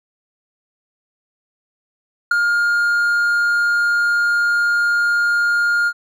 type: tone with ADSR envelope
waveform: triangle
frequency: 1414 Hz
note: F6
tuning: 21 cents sharp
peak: -6 dBFS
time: 2.31-5.93 s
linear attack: 6 ms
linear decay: 4 ms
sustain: -6 dB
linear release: 57 ms
effects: none